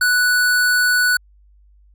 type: tone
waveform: square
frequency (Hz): 1480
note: F#6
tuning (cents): 0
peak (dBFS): -14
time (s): 0.01-1.17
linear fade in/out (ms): 5
effects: added 50 Hz sine -48 dBFS peak until 1.94 s